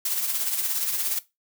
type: noise with tremolo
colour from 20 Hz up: blue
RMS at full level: -24 dBFS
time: 0.05-1.19 s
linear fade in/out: 5 ms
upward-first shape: triangle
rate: 17 Hz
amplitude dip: 55%
effects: noise-tail reverb RT60 0.2 s tail -17 dB re dry